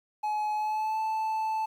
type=tone with pitch glide; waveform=triangle; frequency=848 to 876.9 Hz; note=G#5 to A5; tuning=+36 to -6 cents; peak=-25 dBFS; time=0.23-1.66 s; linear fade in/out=10 ms; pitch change=+58 cents; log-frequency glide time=0.54-0.99 s; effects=10-bit